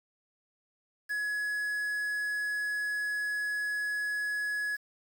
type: tone with quantisation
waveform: triangle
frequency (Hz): 1685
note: G#6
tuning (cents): +25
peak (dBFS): -28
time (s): 1.09-4.77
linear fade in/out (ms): 20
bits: 8
effects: none